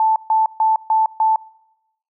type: tone bursts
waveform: sine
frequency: 880 Hz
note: A5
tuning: in tune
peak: -12 dBFS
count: 5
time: 0-1.36 s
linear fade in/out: 2 ms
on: 160 ms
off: 140 ms
effects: noise-tail reverb RT60 0.9 s tail -24 dB re dry